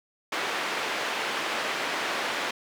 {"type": "band-pass noise", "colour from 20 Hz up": "white", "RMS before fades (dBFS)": -30, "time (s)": [0.32, 2.51], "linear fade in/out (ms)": 5, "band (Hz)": [320, 2400], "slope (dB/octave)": 12, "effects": []}